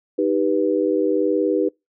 sine chord, Eb augmented, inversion none, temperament equal with one note detuned, 311.1 / 392 / 490.5 Hz, Eb4 / G4 / B4, 0 / 0 / -12 cents, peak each -21 dBFS, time 0.18-1.69 s, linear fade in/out 10 ms, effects noise-tail reverb RT60 0.2 s tail -26 dB re dry

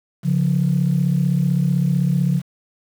sine tone pair together, 140.74 / 176.5 Hz, C#3 / F3, +27 / +19 cents, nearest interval major third, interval 392 cents, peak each -17 dBFS, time 0.23-2.42 s, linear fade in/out 50 ms, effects tanh soft clip ceiling -9 dBFS + 7-bit

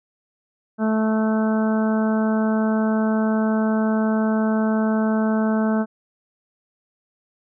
harmonic tone, 218.6 Hz, A3, 11 cents flat, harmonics 1 / 2 / 3 / 4 / 5 / 6 / 7, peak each -18 / -28 / -27 / -32 / -36 / -34 / -34 dBFS, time 0.78-5.86 s, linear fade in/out 50 ms, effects none

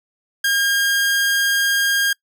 sawtooth tone, 1616 Hz, G#6, 48 cents flat, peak -12 dBFS, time 0.44-2.13 s, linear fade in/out 5 ms, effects noise-tail reverb RT60 0.1 s tail -25 dB re dry

